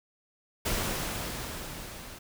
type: noise with level ramp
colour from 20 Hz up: pink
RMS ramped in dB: -29 to -45 dBFS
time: 0.65-2.19 s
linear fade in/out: 10 ms
effects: none